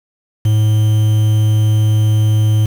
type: tone with quantisation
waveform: triangle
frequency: 107.8 Hz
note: A2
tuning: 35 cents flat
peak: -7 dBFS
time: 0.45-2.66 s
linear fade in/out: 5 ms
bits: 5
effects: none